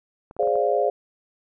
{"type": "clicks", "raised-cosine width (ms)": 1, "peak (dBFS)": -28, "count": 5, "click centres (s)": [0.311, 0.366, 0.43, 0.474, 0.556]}
{"type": "chord", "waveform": "sine", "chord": "D half-diminished seventh", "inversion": "second", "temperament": "equal with one note detuned", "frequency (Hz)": [415.3, 523.3, 584.3, 698.5], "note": ["Ab4", "C5", "D5", "F5"], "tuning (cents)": [0, 0, -9, 0], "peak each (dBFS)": -24, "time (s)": [0.39, 0.9], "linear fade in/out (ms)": 5}
{"effects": []}